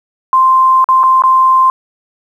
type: tone with dropouts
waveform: sine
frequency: 1045 Hz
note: C6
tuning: 2 cents flat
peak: -5 dBFS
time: 0.33-1.7 s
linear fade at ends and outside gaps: 1 ms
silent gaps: 0.843-0.888 / 1.033-1.037 / 1.221-1.237 s
effects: 7-bit